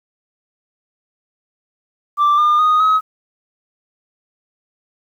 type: tone with pitch steps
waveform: sine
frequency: 1174.7 / 1207 / 1240.2 / 1274.4 Hz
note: D6 / D6 / D#6 / D#6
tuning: 0 / +47 / -6 / +41 cents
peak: -8 dBFS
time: 2.17-3.01 s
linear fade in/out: 50 ms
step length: 210 ms
effects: tanh soft clip ceiling -9 dBFS + 8-bit